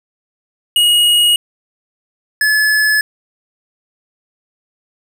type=tone pair in turn; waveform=square; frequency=2887 / 1716.6 Hz; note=F#7 / A6; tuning=-43 / -43 cents; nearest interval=major sixth; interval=900 cents; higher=first; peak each=-9 / -11 dBFS; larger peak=first; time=0.76-1.36 / 2.41-3.01 s; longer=neither; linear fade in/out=2 ms; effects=none